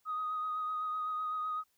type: tone with vibrato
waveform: sine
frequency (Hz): 1250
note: D#6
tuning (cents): +8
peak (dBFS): -32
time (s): 0.05-1.64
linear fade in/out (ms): 50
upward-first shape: sine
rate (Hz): 7.9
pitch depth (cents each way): 20
effects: tanh soft clip ceiling -28 dBFS + white hiss -75 dBFS RMS until 1.77 s